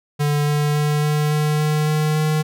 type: tone with pitch steps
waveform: square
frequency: 146.83 / 147.85 / 148.88 / 149.92 / 150.96 / 152.01 / 153.07 / 154.13 Hz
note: D3 / D3 / D3 / D3 / D3 / D#3 / D#3 / D#3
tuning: 0 / +12 / +24 / +36 / +48 / -40 / -28 / -16 cents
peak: -17 dBFS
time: 0.19-2.43 s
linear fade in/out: 20 ms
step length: 280 ms
effects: none